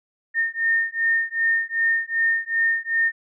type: beating tone pair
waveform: sine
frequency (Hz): 1824 / 1826.6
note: A#6 / A#6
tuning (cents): -38 / -36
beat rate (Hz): 2.6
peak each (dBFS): -22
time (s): 0.34-3.12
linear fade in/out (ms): 50
effects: none